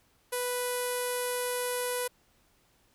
sawtooth tone with low-pass filter, 493.9 Hz, B4, in tune, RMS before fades -32 dBFS, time 0.32-2.08 s, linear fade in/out 10 ms, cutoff 11000 Hz, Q 7.3, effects pink hiss -67 dBFS RMS until 2.94 s

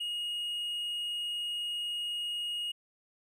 triangle tone, 2874 Hz, F7, 49 cents sharp, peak -31 dBFS, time 0-2.72 s, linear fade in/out 10 ms, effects none

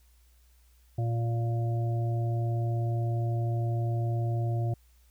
harmonic tone, 116.54 Hz, A#2, in tune, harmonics 1 / 3 / 5 / 6, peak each -26 / -39 / -43 / -40 dBFS, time 0.98-4.74 s, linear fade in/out 5 ms, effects added 60 Hz sine -58 dBFS peak until 5.1 s + white hiss -68 dBFS RMS until 5.1 s

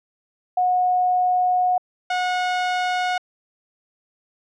sine / sawtooth tone pair in turn, 728 / 728 Hz, F#5 / F#5, -28 / -28 cents, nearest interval unison, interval 0 cents, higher neither, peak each -16 dBFS, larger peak neither, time 0.57-1.78 / 2.1-3.18 s, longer first, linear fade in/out 5 ms, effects low-pass 4000 Hz 12 dB/octave

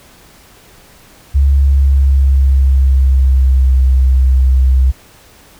sine tone with pitch glide, 69.2 to 64.94 Hz, C#2 to C2, -2 to -12 cents, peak -6 dBFS, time 1.34-4.92 s, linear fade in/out 20 ms, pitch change -110 cents, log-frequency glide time 1.49-3.77 s, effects pink hiss -43 dBFS RMS until 5.59 s

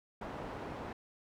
white low-pass noise, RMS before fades -43 dBFS, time 0.21-0.93 s, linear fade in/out 5 ms, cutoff 860 Hz, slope 12 dB/octave, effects none

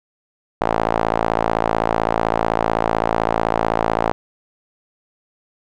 sawtooth tone with band-pass filter, 55.8 Hz, A1, 25 cents sharp, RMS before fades -19 dBFS, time 0.61-4.12 s, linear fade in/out 0 ms, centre 790 Hz, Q 1.7, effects none

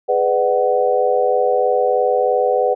sine chord, G# half-diminished seventh, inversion none, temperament just, 415.3 / 498.4 / 598 / 747.5 Hz, G#4 / B4 / D5 / F#5, 0 / +16 / +31 / +17 cents, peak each -21 / -16 / -21 / -19 dBFS, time 0.08-2.75 s, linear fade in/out 20 ms, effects none

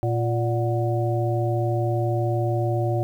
harmonic tone with a mistuned harmonic, 116.54 Hz, A#2, in tune, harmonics 1 / 3 / 5 / 6, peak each -22 / -27 / -29 / -30 dBFS, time 0.03-3.03 s, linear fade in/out 0 ms, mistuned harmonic 6, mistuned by +91 cents, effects 9-bit

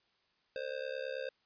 square tone with amplitude modulation, 525 Hz, C5, 6 cents sharp, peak -34 dBFS, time 0.56-1.29 s, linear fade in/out 0 ms, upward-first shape sine, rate 69.4 Hz, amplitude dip 90%, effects white hiss -74 dBFS RMS until 1.45 s + resampled to 11025 Hz

